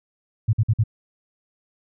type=tone bursts; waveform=sine; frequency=110 Hz; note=A2; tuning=in tune; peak=-14 dBFS; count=4; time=0.48-0.838 s; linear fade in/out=10 ms; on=52 ms; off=50 ms; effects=none